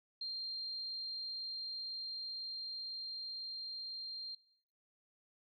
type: tone with level ramp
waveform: sine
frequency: 4186 Hz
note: C8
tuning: in tune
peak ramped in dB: -38 to -41 dBFS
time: 0.21-4.35 s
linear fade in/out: 5 ms
effects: noise-tail reverb RT60 0.8 s tail -22 dB re dry + MP3 64 kbps